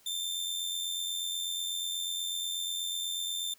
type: tone with amplitude modulation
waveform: sawtooth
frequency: 3575 Hz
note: A7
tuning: 27 cents sharp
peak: -27 dBFS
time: 0.06-3.54 s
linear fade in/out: 5 ms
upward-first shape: sine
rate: 88.2 Hz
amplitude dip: 50%
effects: white hiss -62 dBFS RMS until 3.58 s